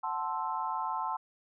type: chord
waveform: sine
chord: F# half-diminished seventh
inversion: none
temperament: equal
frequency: 740 / 880 / 1046.5 / 1318.5 Hz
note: F#5 / A5 / C6 / E6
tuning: 0 / 0 / 0 / 0 cents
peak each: -40 / -34 / -35 / -40 dBFS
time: 0.03-1.17 s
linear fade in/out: 10 ms
effects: none